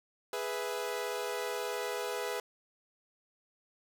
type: chord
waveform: sawtooth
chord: E major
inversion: first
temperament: equal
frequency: 415.3 / 493.9 / 659.3 Hz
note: G#4 / B4 / E5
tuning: 0 / 0 / 0 cents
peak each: -34 / -33 / -38 dBFS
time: 0.33-2.4 s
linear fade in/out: 2 ms
effects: none